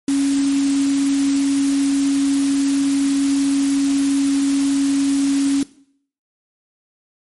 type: tone in noise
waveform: sine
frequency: 277.2 Hz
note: C#4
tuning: in tune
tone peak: -14 dBFS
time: 0.08-5.63 s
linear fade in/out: 2 ms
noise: white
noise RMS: -29 dBFS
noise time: 0.08-5.63 s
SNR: +12 dB
effects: noise-tail reverb RT60 0.6 s tail -18 dB re dry + MP3 48 kbps